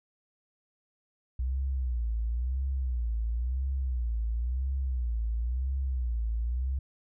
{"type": "tone with vibrato", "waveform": "sine", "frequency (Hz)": 61.1, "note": "B1", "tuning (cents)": -18, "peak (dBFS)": -27, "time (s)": [1.39, 6.79], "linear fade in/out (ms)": 5, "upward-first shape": "sine", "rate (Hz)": 0.97, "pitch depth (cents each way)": 160, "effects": []}